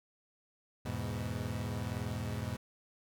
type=chord; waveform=30% pulse; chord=E major; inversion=none; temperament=equal; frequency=82.41 / 103.83 / 123.47 Hz; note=E2 / G#2 / B2; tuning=0 / 0 / 0 cents; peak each=-39 / -36 / -37 dBFS; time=0.85-2.57 s; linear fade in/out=10 ms; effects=none